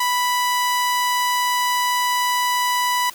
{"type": "tone", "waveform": "sawtooth", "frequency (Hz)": 987.8, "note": "B5", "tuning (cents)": 0, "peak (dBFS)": -14, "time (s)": [0, 3.1], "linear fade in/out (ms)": 5, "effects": ["white hiss -42 dBFS RMS until 3.14 s"]}